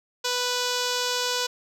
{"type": "tone with notch filter", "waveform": "5% pulse", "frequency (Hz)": 493.9, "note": "B4", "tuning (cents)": 0, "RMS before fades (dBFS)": -26, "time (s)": [0.24, 1.47], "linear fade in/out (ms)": 10, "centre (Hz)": 2100, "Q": 2, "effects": ["low-pass 10000 Hz 12 dB/octave"]}